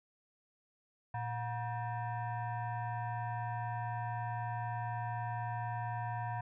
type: tone with frequency modulation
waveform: sine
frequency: 115.5 Hz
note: A#2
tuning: 16 cents flat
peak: -35 dBFS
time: 1.14-6.41 s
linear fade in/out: 5 ms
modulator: 840 Hz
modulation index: 1.2
effects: none